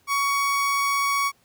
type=tone; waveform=30% pulse; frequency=1121 Hz; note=C#6; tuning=19 cents sharp; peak=-18 dBFS; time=0.07-1.32 s; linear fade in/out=50 ms; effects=pink hiss -62 dBFS RMS until 1.44 s + high-pass 60 Hz 12 dB/octave